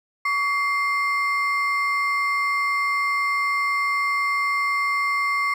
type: ring-modulated tone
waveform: triangle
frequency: 1617 Hz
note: G#6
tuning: 47 cents flat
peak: -15 dBFS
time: 0.25-5.54 s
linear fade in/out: 5 ms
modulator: 485 Hz
effects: none